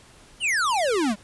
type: exponential sweep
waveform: square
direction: down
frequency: 3129 to 191.8 Hz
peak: -21 dBFS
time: 0.4-1.16 s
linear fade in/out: 50 ms
effects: pink hiss -51 dBFS RMS until 1.23 s + resampled to 24000 Hz